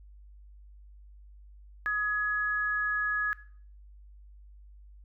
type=tone pair together; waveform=sine; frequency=1254.1 / 1685 Hz; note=D#6 / G#6; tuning=+13 / +25 cents; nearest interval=perfect fourth; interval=512 cents; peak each=-34 / -27 dBFS; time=1.86-3.33 s; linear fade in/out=0 ms; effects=noise-tail reverb RT60 0.5 s tail -18 dB re dry + added 50 Hz sine -49 dBFS peak until 5.04 s